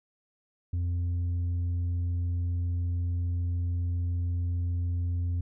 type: tone with tanh clipping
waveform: sine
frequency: 87.31 Hz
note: F2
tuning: in tune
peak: -27 dBFS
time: 0.73-5.41 s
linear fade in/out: 5 ms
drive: 3 dB
effects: none